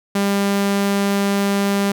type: tone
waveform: sawtooth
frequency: 199.6 Hz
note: G3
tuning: 32 cents sharp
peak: -12 dBFS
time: 0.15-1.92 s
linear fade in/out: 5 ms
effects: none